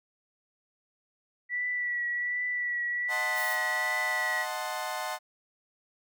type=tone with vibrato; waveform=sine; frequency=1953 Hz; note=B6; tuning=20 cents flat; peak=-28 dBFS; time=1.49-4.46 s; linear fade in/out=50 ms; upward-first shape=triangle; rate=1.3 Hz; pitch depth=28 cents each way
type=chord; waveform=30% pulse; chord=D# diminished seventh; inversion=none; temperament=equal; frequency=622.3 / 740 / 880 / 1046.5 Hz; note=D#5 / F#5 / A5 / C6; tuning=0 / 0 / 0 / 0 cents; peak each=-36 / -34 / -35 / -35 dBFS; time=3.08-5.19 s; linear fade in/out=50 ms
type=noise; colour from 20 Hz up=blue; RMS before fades=-40 dBFS; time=3.34-3.58 s; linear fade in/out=50 ms
effects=none